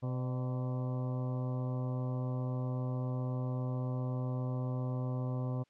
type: harmonic tone with a mistuned harmonic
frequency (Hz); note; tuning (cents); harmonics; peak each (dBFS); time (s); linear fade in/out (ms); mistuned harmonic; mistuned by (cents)
127.5; C3; -44; 1 / 2 / 3 / 4 / 5 / 6 / 7 / 8 / 9; -33 / -41 / -49 / -46 / -48 / -54 / -56 / -52 / -56; 0.02-5.64; 20; 5; -66
effects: white hiss -73 dBFS RMS until 5.69 s + low-pass 4000 Hz 12 dB/octave